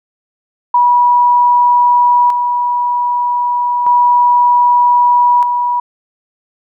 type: tone with tremolo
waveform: sine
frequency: 972 Hz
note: B5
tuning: 28 cents flat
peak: -6 dBFS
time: 0.74-5.8 s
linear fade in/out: 5 ms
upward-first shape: square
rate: 0.32 Hz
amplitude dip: 45%
effects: none